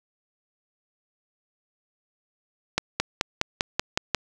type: accelerating click train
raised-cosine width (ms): 0.2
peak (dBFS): -4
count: 8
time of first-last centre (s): 2.78-4.147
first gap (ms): 220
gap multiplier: 0.96
effects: none